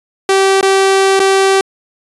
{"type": "tone with dropouts", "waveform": "sawtooth", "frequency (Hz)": 387.1, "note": "G4", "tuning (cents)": -22, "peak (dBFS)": -4, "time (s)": [0.29, 1.61], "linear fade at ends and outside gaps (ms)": 2, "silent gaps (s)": [[0.611, 0.628], [1.194, 1.2]], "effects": ["resampled to 24000 Hz"]}